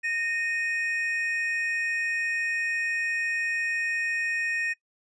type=tone pair together; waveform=triangle; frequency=1845.9 / 2500 Hz; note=A#6 / D#7; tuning=-18 / +8 cents; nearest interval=perfect fourth; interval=526 cents; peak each=-26 / -29 dBFS; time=0.03-4.74 s; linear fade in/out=20 ms; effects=noise-tail reverb RT60 0.1 s tail -19 dB re dry + resampled to 22050 Hz